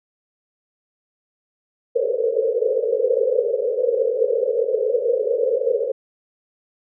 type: band-pass noise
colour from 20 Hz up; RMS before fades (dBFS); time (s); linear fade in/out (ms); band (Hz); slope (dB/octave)
pink; -20; 1.95-5.92; 10; 440 to 530; 96
effects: none